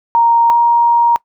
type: tone pair in turn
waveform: sine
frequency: 932 / 940.7 Hz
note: A#5 / A#5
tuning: -1 / +15 cents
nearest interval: unison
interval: 16 cents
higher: second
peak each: -7 dBFS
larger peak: neither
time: 0.15-0.5 / 0.5-1.16 s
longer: second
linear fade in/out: 0 ms
effects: noise-tail reverb RT60 0.1 s tail -22 dB re dry